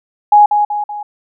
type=tone with echo; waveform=sine; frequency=832 Hz; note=G#5; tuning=3 cents sharp; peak=-3 dBFS; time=0.32-0.46 s; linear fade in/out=5 ms; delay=190 ms; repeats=3; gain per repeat=-6 dB; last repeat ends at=1.03 s; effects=none